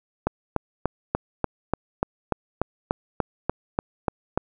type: click train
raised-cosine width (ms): 1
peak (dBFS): -7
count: 15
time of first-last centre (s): 0.27-4.376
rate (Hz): 3.41
effects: none